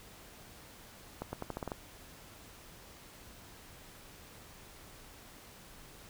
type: accelerating click train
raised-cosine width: 1 ms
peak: -23 dBFS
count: 8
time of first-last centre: 1.22-1.718 s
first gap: 110 ms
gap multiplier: 0.85
effects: pink hiss -54 dBFS RMS until 6.09 s